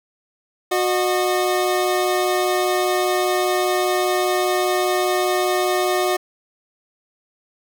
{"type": "tone pair together", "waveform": "25% pulse", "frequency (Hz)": [365, 610], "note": ["F#4", "D#5"], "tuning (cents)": [-24, -34], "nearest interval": "major sixth", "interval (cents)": 890, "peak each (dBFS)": [-15, -19], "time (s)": [0.71, 6.17], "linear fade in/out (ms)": 10, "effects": []}